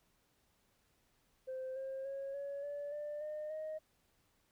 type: tone with pitch steps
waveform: sine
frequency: 520 / 533.7 / 547.7 / 562.2 / 577 / 592.2 / 607.8 / 623.8 Hz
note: C5 / C5 / C#5 / C#5 / D5 / D5 / D#5 / D#5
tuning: -11 / +34 / -21 / +24 / -31 / +14 / -41 / +4 cents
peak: -38 dBFS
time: 1.47-3.79 s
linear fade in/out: 20 ms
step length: 290 ms
effects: tanh soft clip ceiling -37 dBFS + pink hiss -75 dBFS RMS until 4.51 s